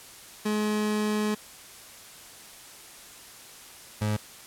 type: tone pair in turn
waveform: 30% pulse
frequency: 211.8 / 106.08 Hz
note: G#3 / G#2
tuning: +34 / +37 cents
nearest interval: octave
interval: 1197 cents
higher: first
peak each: -22 dBFS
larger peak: neither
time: 0.45-1.35 / 4.01-4.17 s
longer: first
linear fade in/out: 10 ms
effects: white hiss -47 dBFS RMS until 4.46 s + low-pass 12000 Hz 12 dB/octave